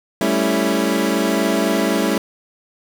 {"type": "chord", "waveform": "25% pulse", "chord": "A dominant seventh", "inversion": "third", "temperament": "equal", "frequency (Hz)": [196, 220, 277.2, 329.6], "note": ["G3", "A3", "C#4", "E4"], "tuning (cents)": [0, 0, 0, 0], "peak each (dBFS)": -18, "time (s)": [0.21, 2.18], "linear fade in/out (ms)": 2, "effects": []}